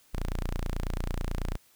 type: tone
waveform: sawtooth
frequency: 29.14 Hz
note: A#0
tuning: in tune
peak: -25 dBFS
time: 0.13-1.57 s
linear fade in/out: 20 ms
effects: white hiss -62 dBFS RMS until 1.75 s